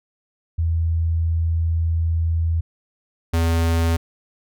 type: tone pair in turn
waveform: sine / square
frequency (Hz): 82.41 / 82.98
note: E2 / E2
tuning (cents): 0 / +12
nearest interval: unison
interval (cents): 12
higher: second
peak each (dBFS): -17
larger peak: neither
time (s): 0.58-2.61 / 3.33-3.97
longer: first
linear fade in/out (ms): 10
effects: none